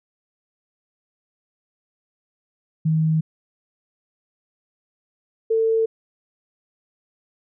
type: tone pair in turn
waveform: sine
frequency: 158.4 / 448 Hz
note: D#3 / A4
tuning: +31 / +31 cents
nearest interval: octave + tritone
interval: 1800 cents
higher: second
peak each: -16 dBFS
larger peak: neither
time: 2.85-3.21 / 5.5-5.86 s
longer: neither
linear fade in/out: 10 ms
effects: none